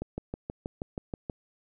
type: click train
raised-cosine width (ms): 2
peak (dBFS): -20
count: 9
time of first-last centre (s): 0.02-1.298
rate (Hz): 6.26
effects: none